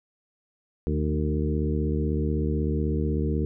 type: harmonic tone with a mistuned harmonic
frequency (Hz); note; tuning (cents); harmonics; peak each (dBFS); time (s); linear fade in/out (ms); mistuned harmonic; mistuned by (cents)
76.1; D#2; -38; 1 / 2 / 3 / 4 / 5 / 6; -26 / -29 / -31 / -32 / -33 / -34; 0.87-3.45; 0; 3; -43
effects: none